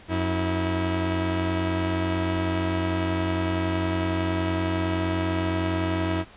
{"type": "tone pair together", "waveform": "sawtooth", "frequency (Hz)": [90.74, 323.1], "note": ["F#2", "E4"], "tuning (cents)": [-33, -35], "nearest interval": "octave + minor seventh", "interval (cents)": 2198, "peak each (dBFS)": -22, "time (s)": [0.08, 6.25], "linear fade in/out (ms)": 50, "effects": ["pink hiss -49 dBFS RMS until 6.36 s", "resampled to 8000 Hz"]}